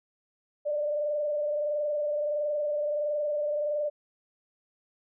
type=tone with frequency modulation; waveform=sine; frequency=593 Hz; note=D5; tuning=17 cents sharp; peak=-26 dBFS; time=0.65-3.9 s; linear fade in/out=20 ms; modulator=21.5 Hz; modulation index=0.65; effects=none